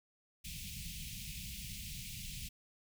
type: band-stop noise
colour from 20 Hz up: pink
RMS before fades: -45 dBFS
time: 0.44-2.49 s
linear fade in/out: 10 ms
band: 200 to 2300 Hz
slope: 48 dB/octave
effects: none